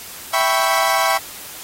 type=chord; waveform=30% pulse; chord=C# half-diminished seventh; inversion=first; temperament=equal; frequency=659.3 / 784 / 987.8 / 1108.7 Hz; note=E5 / G5 / B5 / C#6; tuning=0 / 0 / 0 / 0 cents; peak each=-18 dBFS; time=0.33-1.18 s; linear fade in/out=10 ms; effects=white hiss -35 dBFS RMS until 1.63 s + AAC 48 kbps